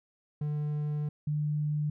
triangle / sine tone pair in turn, 149 / 149.55 Hz, D3 / D3, +25 / +32 cents, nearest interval unison, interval 7 cents, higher second, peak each -27 dBFS, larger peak neither, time 0.41-1.09 / 1.27-1.9 s, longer first, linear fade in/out 5 ms, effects none

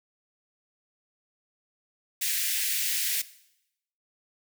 white high-pass noise, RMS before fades -28 dBFS, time 2.21-3.22 s, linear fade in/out 10 ms, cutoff 1700 Hz, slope 48 dB/octave, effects noise-tail reverb RT60 0.8 s tail -17 dB re dry

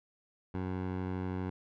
15% pulse tone with low-pass filter, 92.5 Hz, F#2, in tune, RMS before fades -36 dBFS, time 0.54-1.5 s, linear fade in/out 5 ms, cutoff 1700 Hz, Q 0.58, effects none

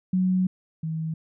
sine tone pair in turn, 185 / 159.97 Hz, F#3 / D#3, 0 / +48 cents, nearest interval minor third, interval 252 cents, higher first, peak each -19 / -26 dBFS, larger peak first, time 0.13-0.47 / 0.83-1.14 s, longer first, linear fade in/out 5 ms, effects none

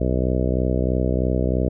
harmonic tone, 63.1 Hz, B1, 38 cents sharp, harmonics 1 / 2 / 3 / 4 / 5 / 6 / 7 / 8 / 9 / 10, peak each -22 / -25 / -27 / -28 / -29 / -30 / -30 / -31 / -32 / -32 dBFS, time 0-1.69 s, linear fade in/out 10 ms, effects none

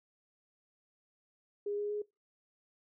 sine tone with pitch steps, 409.8 / 413.4 / 417 Hz, G#4 / G#4 / G#4, -23 / -8 / +7 cents, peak -33 dBFS, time 1.66-2.02 s, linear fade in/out 5 ms, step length 120 ms, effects noise-tail reverb RT60 0.2 s tail -21 dB re dry

